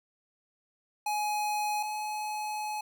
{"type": "tone pair in turn", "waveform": "square", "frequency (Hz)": [840, 848.3], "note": ["G#5", "G#5"], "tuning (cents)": [19, 36], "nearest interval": "unison", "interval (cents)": 17, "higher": "second", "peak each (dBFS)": [-29, -33], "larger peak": "first", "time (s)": [[1.06, 1.83], [1.83, 2.81]], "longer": "second", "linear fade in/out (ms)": 5, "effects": []}